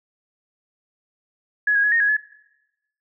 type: tone with pitch steps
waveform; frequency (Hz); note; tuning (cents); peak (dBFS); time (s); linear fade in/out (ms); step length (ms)
sine; 1685 / 1641 / 1685 / 1848 / 1662 / 1710; G#6 / G#6 / G#6 / A#6 / G#6 / A6; +25 / -21 / +25 / -16 / +1 / -50; -15; 1.67-2.168; 5; 83
effects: noise-tail reverb RT60 0.9 s tail -21 dB re dry